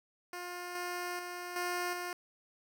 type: tone with level steps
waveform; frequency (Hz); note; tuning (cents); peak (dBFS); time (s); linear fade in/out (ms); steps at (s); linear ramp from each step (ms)
10% pulse; 354.9; F4; +28; -32 / -28 / -32 / -25 / -29; 0.33-2.13; 2; 0.75 / 1.19 / 1.56 / 1.93; 2
effects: none